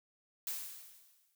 blue noise with exponential decay, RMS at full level -37 dBFS, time 0.47-1.35 s, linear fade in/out 1 ms, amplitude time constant 190 ms, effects none

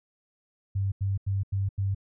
sine tone bursts, 98 Hz, G2, in tune, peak -24 dBFS, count 5, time 0.75-1.948 s, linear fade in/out 10 ms, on 170 ms, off 87 ms, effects none

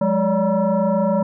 sine tone with frequency modulation, 179.9 Hz, F#3, 48 cents flat, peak -15 dBFS, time 0.01-1.23 s, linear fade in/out 5 ms, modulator 387 Hz, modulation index 1.7, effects none

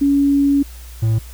sine / triangle tone pair in turn, 281.2 / 111.59 Hz, C#4 / A2, +25 / +25 cents, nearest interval octave + major third, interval 1600 cents, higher first, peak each -11 dBFS, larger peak neither, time 0.01-0.63 / 1.02-1.19 s, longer first, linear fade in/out 10 ms, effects added 60 Hz sine -33 dBFS peak until 1.33 s + white hiss -43 dBFS RMS until 1.33 s

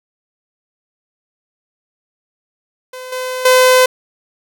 sawtooth tone with level steps, 510 Hz, C5, 44 cents flat, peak -24 / -16 / -3 dBFS, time 2.93-3.86 s, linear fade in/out 5 ms, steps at 3.12 / 3.45 s, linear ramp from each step 5 ms, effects none

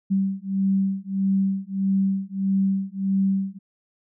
sine beating tone pair, 193.1 / 194.7 Hz, G3 / G3, -26 / -12 cents, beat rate 1.6 Hz, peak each -23 dBFS, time 0.1-3.59 s, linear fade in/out 20 ms, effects none

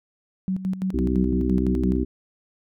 sine tone with tremolo, 188.2 Hz, F#3, 30 cents sharp, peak -21 dBFS, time 0.48-1.96 s, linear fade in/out 0 ms, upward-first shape square, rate 5.9 Hz, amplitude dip 70%
harmonic tone, 63.6 Hz, C2, 48 cents flat, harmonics 1 / 2 / 3 / 4 / 5 / 6, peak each -25 / -34 / -32 / -25 / -27 / -29 dBFS, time 0.93-2.05 s, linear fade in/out 20 ms
effects none

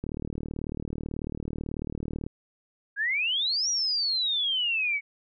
click train, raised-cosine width 3 ms, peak -20 dBFS, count 86, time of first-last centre 0.04-2.265 s, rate 38.2 Hz
sine exponential two-way sweep, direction up then down, 1590 to 5820 to 2205 Hz, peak -24 dBFS, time 2.96-5.01 s, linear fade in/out 50 ms, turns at 3.69 s
effects none

